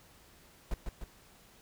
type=noise with echo; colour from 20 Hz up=brown; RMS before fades=-32 dBFS; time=0.71-0.74 s; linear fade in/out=2 ms; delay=150 ms; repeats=2; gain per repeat=-4 dB; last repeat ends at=1.04 s; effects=pink hiss -60 dBFS RMS until 1.61 s